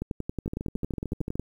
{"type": "two click trains", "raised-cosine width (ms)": 3, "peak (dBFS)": [-17, -19], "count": [16, 13], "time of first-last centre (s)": [[0.02, 1.396], [0.46, 1.356]], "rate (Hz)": [10.9, 13.4], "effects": ["9-bit"]}